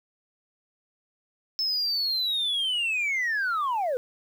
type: linear sweep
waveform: sine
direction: down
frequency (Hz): 5274 to 472.3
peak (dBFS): -22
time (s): 1.59-3.97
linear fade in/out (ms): 0
effects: tanh soft clip ceiling -22 dBFS + 9-bit